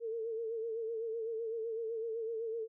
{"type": "tone with vibrato", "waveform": "sine", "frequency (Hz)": 452.3, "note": "A4", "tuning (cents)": 48, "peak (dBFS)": -35, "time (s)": [0, 2.68], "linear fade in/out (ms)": 50, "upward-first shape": "sine", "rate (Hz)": 7.9, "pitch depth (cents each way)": 57, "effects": []}